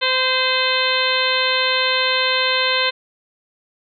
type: harmonic tone with a mistuned harmonic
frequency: 515 Hz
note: C5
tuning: 28 cents flat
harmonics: 1 / 2 / 3 / 4 / 5 / 6 / 7 / 8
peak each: -24 / -24 / -24 / -24 / -24 / -24 / -24 / -24 dBFS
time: 0.01-2.91 s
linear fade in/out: 20 ms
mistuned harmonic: 3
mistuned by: +20 cents
effects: none